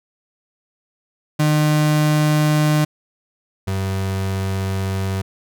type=tone pair in turn; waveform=35% pulse; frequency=151.7 / 96.09 Hz; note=D#3 / G2; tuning=-44 / -34 cents; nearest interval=minor sixth; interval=790 cents; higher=first; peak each=-12 / -18 dBFS; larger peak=first; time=1.39-2.85 / 3.67-5.22 s; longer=second; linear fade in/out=10 ms; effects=none